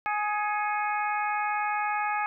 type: harmonic tone with a mistuned harmonic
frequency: 417.9 Hz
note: G#4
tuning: 11 cents sharp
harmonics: 2 / 3 / 4 / 5 / 6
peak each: -28 / -32 / -34 / -36 / -38 dBFS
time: 0.06-2.26 s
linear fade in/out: 0 ms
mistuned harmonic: 5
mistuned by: +66 cents
effects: none